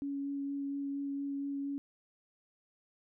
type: tone with vibrato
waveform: sine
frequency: 279.8 Hz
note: C#4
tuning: 16 cents sharp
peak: -34 dBFS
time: 0.02-1.78 s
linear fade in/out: 0 ms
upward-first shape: sine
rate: 4.3 Hz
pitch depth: 9 cents each way
effects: none